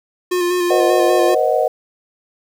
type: tone with vibrato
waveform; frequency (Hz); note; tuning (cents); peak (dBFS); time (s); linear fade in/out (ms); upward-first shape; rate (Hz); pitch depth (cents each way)
square; 355.7; F4; +32; -16; 0.31-1.35; 10; square; 5.1; 22
type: chord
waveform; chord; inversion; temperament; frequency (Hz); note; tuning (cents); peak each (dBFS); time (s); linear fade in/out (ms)
sine; C half-diminished seventh; third; equal with one note detuned; 477.1 / 523.3 / 622.3 / 740; Bb4 / C5 / Eb5 / Gb5; +40 / 0 / 0 / 0; -19 / -19 / -17 / -19; 0.7-1.68; 5
effects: 7-bit